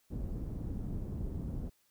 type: low-pass noise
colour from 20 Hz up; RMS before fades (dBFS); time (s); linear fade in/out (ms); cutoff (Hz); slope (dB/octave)
pink; -38; 0.1-1.7; 20; 240; 12
effects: white hiss -72 dBFS RMS until 1.9 s